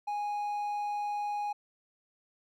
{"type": "tone", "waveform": "triangle", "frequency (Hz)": 827, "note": "G#5", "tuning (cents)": -8, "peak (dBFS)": -29, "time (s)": [0.07, 1.53], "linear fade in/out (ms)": 10, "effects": []}